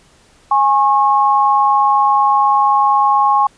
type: tone pair together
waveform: sine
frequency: 828 / 1087.6 Hz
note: G#5 / C#6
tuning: -5 / -33 cents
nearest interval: perfect fourth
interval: 472 cents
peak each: -12 dBFS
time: 0.51-3.47 s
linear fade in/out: 5 ms
effects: pink hiss -50 dBFS RMS until 3.57 s + resampled to 22050 Hz